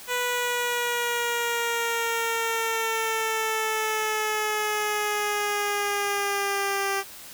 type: exponential sweep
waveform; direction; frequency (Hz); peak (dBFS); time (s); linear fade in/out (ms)
10% pulse; down; 493.9 to 392.2; -16; 0.07-7.04; 50
effects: white hiss -43 dBFS RMS until 7.33 s